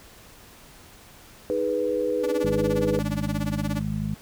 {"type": "chord", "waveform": "sine", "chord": "G# minor", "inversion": "second", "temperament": "equal", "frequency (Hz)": [311.1, 415.3, 493.9], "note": ["D#4", "G#4", "B4"], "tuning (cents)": [0, 0, 0], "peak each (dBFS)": [-30, -28, -24], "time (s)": [1.5, 2.99], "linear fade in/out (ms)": 0}
{"type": "tone with tremolo", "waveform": "sawtooth", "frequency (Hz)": 290, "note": "D4", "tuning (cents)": -22, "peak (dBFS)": -23, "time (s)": [2.23, 3.82], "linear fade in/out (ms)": 10, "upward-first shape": "sine", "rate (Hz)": 17, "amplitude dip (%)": 100}
{"type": "harmonic tone", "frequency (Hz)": 52.2, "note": "G#1", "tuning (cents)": 10, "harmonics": [1, 2, 3, 4], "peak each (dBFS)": [-34, -33, -29, -29], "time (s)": [2.43, 4.15], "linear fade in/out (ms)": 10}
{"effects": ["pink hiss -49 dBFS RMS until 4.21 s"]}